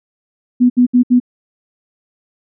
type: tone bursts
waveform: sine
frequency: 246.9 Hz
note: B3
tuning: in tune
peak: -6 dBFS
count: 4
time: 0.6-1.201 s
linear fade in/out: 20 ms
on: 100 ms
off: 67 ms
effects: none